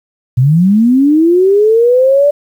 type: linear sweep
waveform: sine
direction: up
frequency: 118.2 to 587.3 Hz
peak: -5 dBFS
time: 0.37-2.31 s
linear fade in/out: 10 ms
effects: 7-bit